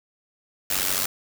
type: noise with amplitude modulation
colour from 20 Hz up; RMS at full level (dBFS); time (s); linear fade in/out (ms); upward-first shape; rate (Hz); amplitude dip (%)
white; -21; 0.7-1.06; 5; sine; 93.9; 80
effects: none